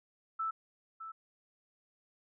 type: tone with echo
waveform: sine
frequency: 1318.5 Hz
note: E6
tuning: in tune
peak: -32 dBFS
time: 0.39-0.51 s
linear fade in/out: 10 ms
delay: 610 ms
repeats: 1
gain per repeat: -10 dB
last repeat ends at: 1.12 s
effects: none